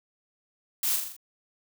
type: noise with echo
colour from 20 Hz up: blue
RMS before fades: -27 dBFS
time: 0.83-0.96 s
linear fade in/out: 2 ms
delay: 41 ms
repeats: 5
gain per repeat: -4 dB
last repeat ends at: 1.165 s
effects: none